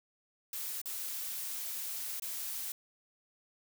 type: noise with dropouts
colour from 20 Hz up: blue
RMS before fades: -39 dBFS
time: 0.53-2.72 s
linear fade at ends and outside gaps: 2 ms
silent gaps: 0.816-0.857 / 2.198-2.221 s
effects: none